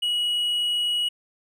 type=tone; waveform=triangle; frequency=2913 Hz; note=F#7; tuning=28 cents flat; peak=-20 dBFS; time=0.02-1.09 s; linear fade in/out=10 ms; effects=none